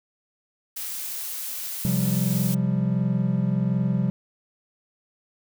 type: noise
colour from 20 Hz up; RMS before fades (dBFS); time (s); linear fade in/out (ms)
blue; -32; 0.76-2.55; 10
type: chord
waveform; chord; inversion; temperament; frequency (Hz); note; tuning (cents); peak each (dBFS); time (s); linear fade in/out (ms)
triangle; C suspended fourth; none; equal; 130.81 / 174.61 / 196; C3 / F3 / G3; 0 / 0 / 0; -23; 1.85-4.1; 0
effects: none